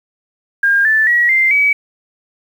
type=tone with pitch steps; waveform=sine; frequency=1611 / 1756.8 / 1915.8 / 2089 / 2278 Hz; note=G6 / A6 / A#6 / C7 / C#7; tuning=+47 / -3 / +47 / -3 / +47 cents; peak=-9 dBFS; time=0.63-1.73 s; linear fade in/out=5 ms; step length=220 ms; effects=7-bit